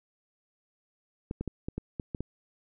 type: clicks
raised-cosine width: 3 ms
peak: -20 dBFS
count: 8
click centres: 1.311 / 1.41 / 1.477 / 1.685 / 1.78 / 1.998 / 2.148 / 2.206 s
effects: none